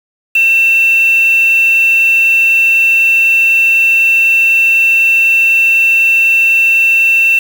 sine tone with quantisation, 2688 Hz, E7, 33 cents sharp, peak -6 dBFS, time 0.35-7.39 s, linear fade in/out 5 ms, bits 4, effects none

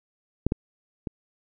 clicks, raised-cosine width 3 ms, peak -8 / -10 / -17 dBFS, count 3, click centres 0.466 / 0.521 / 1.072 s, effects none

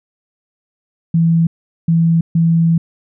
sine tone bursts at uneven times, 165.7 Hz, E3, 9 cents sharp, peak -9 dBFS, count 3, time 1.14-1.47 / 1.88-2.21 / 2.35-2.78 s, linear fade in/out 5 ms, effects none

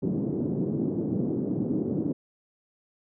white band-pass noise, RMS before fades -28 dBFS, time 0.02-2.13 s, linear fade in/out 10 ms, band 130 to 340 Hz, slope 24 dB/octave, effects none

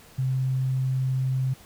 sine tone, 130.81 Hz, C3, in tune, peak -22 dBFS, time 0.18-1.54 s, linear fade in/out 10 ms, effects pink hiss -51 dBFS RMS until 1.65 s

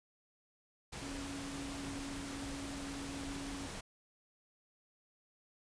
sine tone in noise, 277.9 Hz, C#4, 4 cents sharp, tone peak -43 dBFS, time 1.02-3.67 s, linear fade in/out 10 ms, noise pink, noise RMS -45 dBFS, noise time 0.92-3.81 s, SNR -1 dB, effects resampled to 22050 Hz

